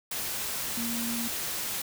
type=tone in noise; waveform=sine; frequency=233.1 Hz; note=A#3; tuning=in tune; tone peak=-32 dBFS; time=0.77-1.28 s; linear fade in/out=5 ms; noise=white; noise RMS=-33 dBFS; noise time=0.11-1.82 s; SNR=-2 dB; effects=none